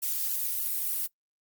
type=noise with flanger; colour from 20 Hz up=violet; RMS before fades=-30 dBFS; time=0.02-1.07 s; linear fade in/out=10 ms; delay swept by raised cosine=0.67 to 2.57 ms; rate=3.4 Hz; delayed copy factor=+0.7; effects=noise-tail reverb RT60 0.1 s tail -21 dB re dry + Opus 48 kbps